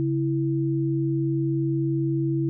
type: tone pair together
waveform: sine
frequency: 138.59 / 329.6 Hz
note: C#3 / E4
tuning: 0 / 0 cents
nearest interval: octave + minor third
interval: 1500 cents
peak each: -24 dBFS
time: 0-2.49 s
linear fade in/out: 0 ms
effects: none

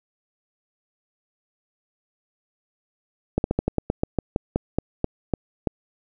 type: slowing click train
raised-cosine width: 2 ms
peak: -7 dBFS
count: 15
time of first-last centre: 3.38-5.672 s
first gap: 61 ms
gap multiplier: 1.14
effects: none

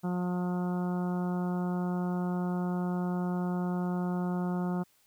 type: harmonic tone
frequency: 179 Hz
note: F3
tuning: 43 cents sharp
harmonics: 1 / 2 / 3 / 4 / 5 / 6 / 7 / 8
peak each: -29 / -38 / -45 / -42 / -44 / -50 / -47 / -51 dBFS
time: 0.03-4.84 s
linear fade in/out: 20 ms
effects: white hiss -67 dBFS RMS until 5.06 s

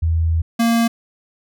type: tone pair in turn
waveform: sine / square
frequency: 81.8 / 231.4 Hz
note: E2 / A#3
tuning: -13 / -13 cents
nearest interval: octave + tritone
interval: 1800 cents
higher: second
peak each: -14 dBFS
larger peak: neither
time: 0.02-0.42 / 0.59-0.88 s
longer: first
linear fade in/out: 10 ms
effects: none

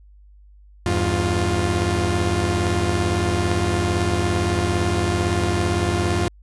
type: tone cluster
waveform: sawtooth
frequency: 83.8 / 101.5 / 351.2 Hz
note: E2 / G#2 / F4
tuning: +29 / -39 / +10 cents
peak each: -19 dBFS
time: 0.86-6.28 s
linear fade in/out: 0 ms
effects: added 50 Hz sine -45 dBFS peak until 6.42 s + resampled to 24000 Hz

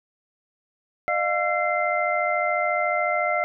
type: tone cluster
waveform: sine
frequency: 609 / 703 / 1350 / 2081 Hz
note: D#5 / F5 / E6 / C7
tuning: -37 / +11 / +41 / -10 cents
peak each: -26 / -25 / -28 / -26 dBFS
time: 1.08-3.44 s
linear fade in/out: 0 ms
effects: none

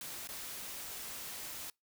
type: noise with dropouts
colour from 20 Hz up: white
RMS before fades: -44 dBFS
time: 0.01-1.7 s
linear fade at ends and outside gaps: 2 ms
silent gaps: 0.274-0.288 s
effects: noise-tail reverb RT60 0.2 s tail -26 dB re dry

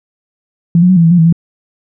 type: tone with pitch steps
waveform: sine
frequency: 169.7 / 179.6 / 186.4 / 167.9 / 164.5 / 176.4 / 162.7 / 167.8 Hz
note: F3 / F3 / F#3 / E3 / E3 / F3 / E3 / E3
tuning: -49 / +49 / +13 / +32 / -3 / +18 / -22 / +31 cents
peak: -4 dBFS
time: 0.75-1.326 s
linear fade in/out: 2 ms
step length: 72 ms
effects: none

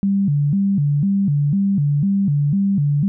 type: tone with vibrato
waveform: sine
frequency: 169 Hz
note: E3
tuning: 43 cents sharp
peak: -14 dBFS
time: 0.03-3.08 s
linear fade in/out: 0 ms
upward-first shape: square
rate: 2 Hz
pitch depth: 270 cents each way
effects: none

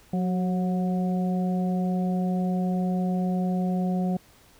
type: harmonic tone with a mistuned harmonic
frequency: 182.3 Hz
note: F#3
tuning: 25 cents flat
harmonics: 1 / 2 / 3 / 4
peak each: -23 / -36 / -37 / -35 dBFS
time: 0.13-4.17 s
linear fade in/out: 5 ms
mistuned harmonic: 2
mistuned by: +49 cents
effects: pink hiss -56 dBFS RMS until 4.59 s

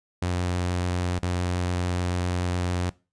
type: tone with dropouts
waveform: sawtooth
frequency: 89.3 Hz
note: F2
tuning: 39 cents sharp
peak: -20 dBFS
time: 0.22-2.9 s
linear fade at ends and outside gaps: 5 ms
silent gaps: 1.19-1.228 s
effects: noise-tail reverb RT60 0.3 s tail -21 dB re dry + resampled to 22050 Hz

